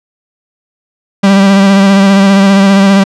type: tone with vibrato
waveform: 45% pulse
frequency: 196.3 Hz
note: G3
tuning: 3 cents sharp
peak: -3 dBFS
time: 1.23-3.04 s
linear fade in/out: 10 ms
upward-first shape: sine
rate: 15 Hz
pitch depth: 28 cents each way
effects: low-pass 6000 Hz 12 dB/octave